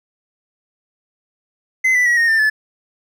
triangle tone with pitch steps, 2049 / 1981.5 / 1916.2 / 1853.1 / 1792 / 1733 Hz, C7 / B6 / A#6 / A#6 / A6 / A6, -37 / +5 / +47 / -11 / +31 / -27 cents, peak -10 dBFS, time 1.84-2.5 s, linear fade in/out 10 ms, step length 110 ms, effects none

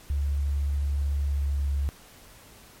sine tone with pitch glide, 71 to 70.18 Hz, C#2 to C#2, +42 to +22 cents, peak -23 dBFS, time 0.1-1.89 s, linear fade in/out 0 ms, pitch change -20 cents, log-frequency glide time 1.2-1.71 s, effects pink hiss -51 dBFS RMS until 2.8 s + MP3 64 kbps

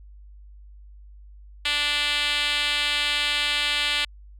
5% pulse tone with band-pass filter, 292.9 Hz, D4, 5 cents flat, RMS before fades -24 dBFS, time 1.65-4.05 s, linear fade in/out 5 ms, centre 3400 Hz, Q 1.5, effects added 50 Hz sine -43 dBFS peak until 4.39 s

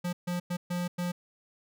square tone bursts at uneven times, 176.6 Hz, F3, 20 cents sharp, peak -30 dBFS, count 5, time 0.04-0.13 / 0.27-0.4 / 0.5-0.57 / 0.7-0.88 / 0.98-1.12 s, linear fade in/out 10 ms, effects none

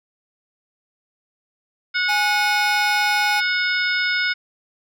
harmonic tone, 731 Hz, F#5, 21 cents flat, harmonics 2 / 3 / 4 / 5 / 6 / 7, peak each -21 / -23 / -33 / -29 / -37 / -27 dBFS, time 1.94-4.34 s, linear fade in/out 20 ms
square tone, 830.6 Hz, G#5, in tune, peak -22 dBFS, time 2.08-3.41 s, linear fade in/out 20 ms
effects none

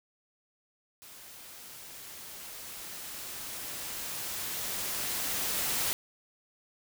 white noise with level ramp, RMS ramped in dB -50 to -30 dBFS, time 1.02-5.93 s, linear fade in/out 0 ms, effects none

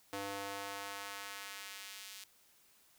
square tone with high-pass filter sweep, 99.7 Hz, G2, 30 cents sharp, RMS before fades -45 dBFS, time 0.13-2.24 s, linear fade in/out 0 ms, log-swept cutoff 400 to 3600 Hz, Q 0.81, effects white hiss -67 dBFS RMS until 2.98 s

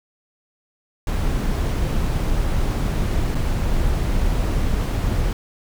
brown noise with dropouts, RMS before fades -20 dBFS, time 1.07-5.33 s, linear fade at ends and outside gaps 2 ms, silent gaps 3.348-3.352 s, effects none

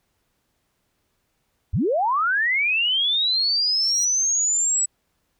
sine linear sweep, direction up, 53 to 7902 Hz, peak -18 dBFS, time 1.73-4.86 s, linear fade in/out 10 ms
30% pulse tone with exponential growth, 4159 Hz, C8, 11 cents flat, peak -26 dBFS, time 3.49-4.05 s, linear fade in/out 5 ms, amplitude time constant 120 ms
effects pink hiss -71 dBFS RMS until 5.39 s

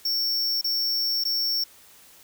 square tone with dropouts, 5460 Hz, F8, 40 cents flat, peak -23 dBFS, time 0.05-1.64 s, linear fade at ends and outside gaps 5 ms, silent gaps 0.613-0.643 / 1.239-1.251 s, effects white hiss -52 dBFS RMS until 2.23 s

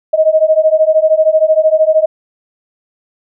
sine beating tone pair, 622.3 / 635.3 Hz, D#5 / D#5, 0 / +36 cents, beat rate 13 Hz, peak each -10 dBFS, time 0.13-2.06 s, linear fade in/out 10 ms, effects none

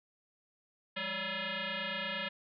sine tone with frequency modulation, 587.3 Hz, D5, in tune, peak -34 dBFS, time 0.96-2.29 s, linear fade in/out 10 ms, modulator 382 Hz, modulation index 7.9, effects none

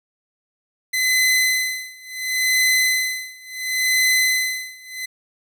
sawtooth tone with tremolo, 2029 Hz, B6, 46 cents sharp, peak -11 dBFS, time 0.93-5.06 s, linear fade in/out 10 ms, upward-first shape sine, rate 0.71 Hz, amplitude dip 95%, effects none

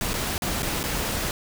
pink noise with dropouts, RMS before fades -27 dBFS, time 0.01-1.31 s, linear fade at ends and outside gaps 1 ms, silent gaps 0.134-0.139 / 0.38-0.421 / 0.623-0.629 / 0.831-0.838 s, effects none

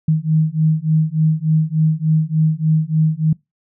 sine beating tone pair, 155.56 / 158.96 Hz, D#3 / D#3, 0 / +37 cents, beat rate 3.4 Hz, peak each -16 dBFS, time 0.08-3.33 s, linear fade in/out 5 ms, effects noise-tail reverb RT60 0.2 s tail -24 dB re dry

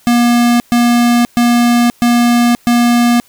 square tone bursts, 239 Hz, A#3, 43 cents sharp, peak -8 dBFS, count 5, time 0.07-3.2 s, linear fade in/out 0 ms, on 530 ms, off 120 ms, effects white hiss -48 dBFS RMS until 3.28 s

